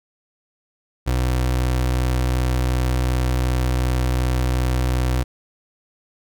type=tone; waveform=30% pulse; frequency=62.7 Hz; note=B1; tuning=27 cents sharp; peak=-15 dBFS; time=1.06-5.24 s; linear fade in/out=20 ms; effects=none